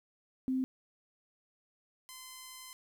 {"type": "tone pair in turn", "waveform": ["sine", "5% pulse"], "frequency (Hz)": [260, 1030.4], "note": ["C4", "C6"], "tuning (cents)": [-11, -27], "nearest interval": "2 octaves", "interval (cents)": 2384, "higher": "second", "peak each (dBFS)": [-29, -35], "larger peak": "first", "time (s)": [[0.48, 0.64], [2.09, 2.73]], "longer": "second", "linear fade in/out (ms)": 0, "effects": ["11-bit"]}